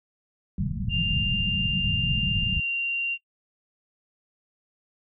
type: low-pass noise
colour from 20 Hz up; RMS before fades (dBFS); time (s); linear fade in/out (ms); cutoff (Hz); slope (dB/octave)
white; -28; 0.58-2.6; 2; 210; 96
type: tone with pitch glide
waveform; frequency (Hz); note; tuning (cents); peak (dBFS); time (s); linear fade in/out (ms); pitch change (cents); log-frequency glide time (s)
sine; 2794 to 2768; F7 to F7; 0 to -16; -24; 0.89-3.18; 50; -16; 2.53-2.64
effects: noise-tail reverb RT60 0.1 s tail -21 dB re dry